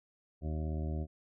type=harmonic tone; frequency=77.78 Hz; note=D#2; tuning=in tune; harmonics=1 / 2 / 3 / 4 / 5 / 7 / 8 / 9; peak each=-34 / -40 / -44 / -46 / -48 / -51 / -52 / -53 dBFS; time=0.41-1.07 s; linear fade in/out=50 ms; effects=none